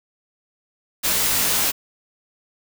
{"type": "noise with comb filter", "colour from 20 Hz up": "white", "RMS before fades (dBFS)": -20, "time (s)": [1.03, 1.72], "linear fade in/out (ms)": 20, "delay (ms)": 19, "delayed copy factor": -0.7, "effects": []}